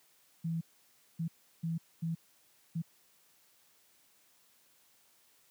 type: tone bursts at uneven times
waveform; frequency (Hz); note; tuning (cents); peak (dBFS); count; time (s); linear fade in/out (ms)
sine; 164.81; E3; 0; -31; 5; 0.44-0.61 / 1.19-1.28 / 1.63-1.78 / 2.02-2.15 / 2.75-2.82; 10
effects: white hiss -67 dBFS RMS until 5.5 s + high-pass 100 Hz 12 dB/octave